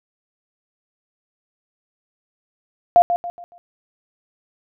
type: tone with echo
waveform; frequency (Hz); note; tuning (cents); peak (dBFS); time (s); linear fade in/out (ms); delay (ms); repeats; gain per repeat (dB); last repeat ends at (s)
sine; 698.5; F5; 0; -7; 2.96-3.02; 0; 140; 4; -9; 3.58
effects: none